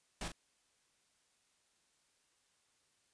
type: noise with echo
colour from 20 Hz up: pink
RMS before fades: -41 dBFS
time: 0.21-0.28 s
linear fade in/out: 2 ms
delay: 39 ms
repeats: 1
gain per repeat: -7 dB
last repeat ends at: 0.319 s
effects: white hiss -75 dBFS RMS until 3.13 s + resampled to 22050 Hz